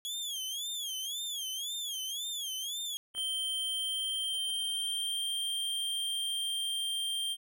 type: tone with vibrato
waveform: sawtooth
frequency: 3316 Hz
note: G#7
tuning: 3 cents flat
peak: -32 dBFS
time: 0.05-2.97 s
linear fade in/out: 0 ms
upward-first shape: sine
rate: 1.9 Hz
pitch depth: 150 cents each way
type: tone with pitch glide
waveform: square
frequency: 3126 to 3173 Hz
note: G7 to G7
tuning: -6 to +20 cents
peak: -32 dBFS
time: 3.14-7.37 s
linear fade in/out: 50 ms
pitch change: +26 cents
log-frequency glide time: 3.56-5.24 s
type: clicks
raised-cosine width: 0.5 ms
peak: -37 dBFS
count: 2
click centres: 3.15 / 3.18 s
effects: none